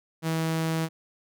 sawtooth tone, 161.8 Hz, E3, 32 cents flat, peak -21 dBFS, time 0.22-0.89 s, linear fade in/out 50 ms, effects none

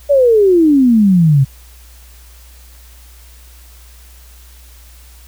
sine exponential sweep, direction down, 587.3 to 130 Hz, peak -6 dBFS, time 0.09-1.45 s, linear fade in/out 20 ms, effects added 60 Hz sine -38 dBFS peak until 5.27 s + white hiss -45 dBFS RMS until 5.27 s

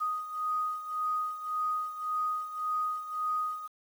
sine beating tone pair, 1244.5 / 1246.3 Hz, D#6 / D#6, 0 / +2 cents, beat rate 1.8 Hz, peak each -31 / -36 dBFS, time 0-3.68 s, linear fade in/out 20 ms, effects 9-bit

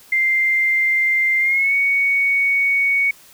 sine tone with pitch glide, 2093 to 2230 Hz, C7 to C#7, 0 to +10 cents, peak -14 dBFS, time 0.12-3.11 s, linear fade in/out 5 ms, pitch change +110 cents, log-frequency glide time 1.4-1.74 s, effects white hiss -47 dBFS RMS until 3.33 s

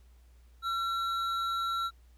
triangle tone pair together, 1355 / 3869 Hz, E6 / B7, +47 / -36 cents, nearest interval octave + tritone, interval 1817 cents, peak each -28 / -37 dBFS, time 0.62-1.91 s, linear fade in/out 50 ms, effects added 60 Hz sine -55 dBFS peak until 2.17 s + pink hiss -70 dBFS RMS until 2.17 s

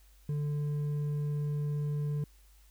sine tone with hard clipping, 147.1 Hz, D3, 3 cents sharp, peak -31 dBFS, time 0.29-2.24 s, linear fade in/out 2 ms, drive 4 dB, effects added 50 Hz sine -57 dBFS peak until 2.7 s + white hiss -66 dBFS RMS until 2.7 s

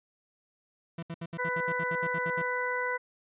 40% pulse tone bursts, 166.8 Hz, E3, 21 cents sharp, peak -34 dBFS, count 13, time 0.98-2.419 s, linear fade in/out 5 ms, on 47 ms, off 69 ms
harmonic tone, 497 Hz, B4, 11 cents sharp, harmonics 1 / 2 / 3 / 4, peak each -34 / -34 / -34 / -34 dBFS, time 1.38-2.98 s, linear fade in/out 20 ms
effects resampled to 8000 Hz

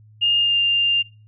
sine tone with pitch glide, 2827 to 2798 Hz, F7 to F7, +20 to +3 cents, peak -15 dBFS, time 0.21-1.03 s, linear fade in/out 20 ms, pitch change -17 cents, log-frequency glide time 0.39-0.57 s, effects noise-tail reverb RT60 0.4 s tail -25 dB re dry + added 107 Hz sine -46 dBFS peak until 1.27 s

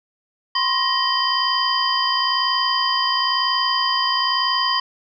sine tone cluster, 1007 / 1068 / 1881 / 3091 / 4862 Hz, B5 / C6 / A#6 / G7 / D#8, +33 / +35 / +15 / -25 / -41 cents, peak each -25 / -22 / -27 / -24 / -22 dBFS, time 0.55-4.8 s, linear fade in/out 5 ms, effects none

